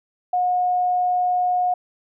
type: tone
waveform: sine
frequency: 723 Hz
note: F#5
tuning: 40 cents flat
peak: -17 dBFS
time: 0.33-1.74 s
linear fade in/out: 5 ms
effects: none